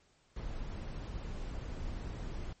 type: noise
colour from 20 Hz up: brown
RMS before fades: -40 dBFS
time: 0.36-2.53 s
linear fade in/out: 5 ms
effects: pink hiss -69 dBFS RMS until 2.6 s + MP3 32 kbps